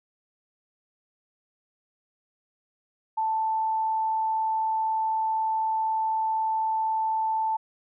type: tone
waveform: sine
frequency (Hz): 882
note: A5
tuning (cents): +4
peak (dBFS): -23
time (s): 3.17-7.57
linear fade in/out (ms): 10
effects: none